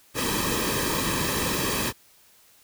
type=noise with comb filter; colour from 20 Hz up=pink; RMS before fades=-26 dBFS; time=0.14-1.93 s; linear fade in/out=50 ms; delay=1.4 ms; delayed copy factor=-0.7; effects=white hiss -57 dBFS RMS until 2.63 s